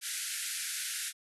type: band-pass noise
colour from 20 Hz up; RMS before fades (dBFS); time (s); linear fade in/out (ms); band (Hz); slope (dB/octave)
white; -37; 0.01-1.13; 50; 1400 to 12000; 96
effects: none